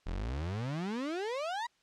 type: exponential sweep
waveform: 35% pulse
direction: up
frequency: 38.41 to 987.8 Hz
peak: -32 dBFS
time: 0.06-1.67 s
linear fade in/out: 10 ms
effects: white hiss -70 dBFS RMS until 1.82 s + low-pass 5000 Hz 12 dB/octave